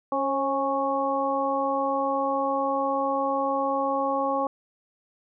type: harmonic tone with a mistuned harmonic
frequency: 275.7 Hz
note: C#4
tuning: 9 cents flat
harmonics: 1 / 2 / 3 / 4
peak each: -31 / -27 / -28 / -28 dBFS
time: 0.12-4.47 s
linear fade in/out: 2 ms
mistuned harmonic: 2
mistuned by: -31 cents
effects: none